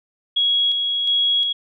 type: tone with tremolo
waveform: sine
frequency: 3322 Hz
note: G#7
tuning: in tune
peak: -15 dBFS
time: 0.36-1.53 s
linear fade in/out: 10 ms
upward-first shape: square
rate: 1.4 Hz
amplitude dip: 35%
effects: none